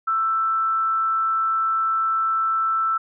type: tone with amplitude modulation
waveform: sine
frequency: 1326 Hz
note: E6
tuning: 10 cents sharp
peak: -17 dBFS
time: 0.07-2.98 s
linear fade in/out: 10 ms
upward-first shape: sine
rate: 228 Hz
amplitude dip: 30%
effects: none